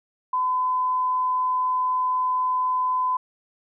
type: tone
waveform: sine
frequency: 1013 Hz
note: B5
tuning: 44 cents sharp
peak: -20 dBFS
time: 0.33-3.17 s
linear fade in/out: 5 ms
effects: none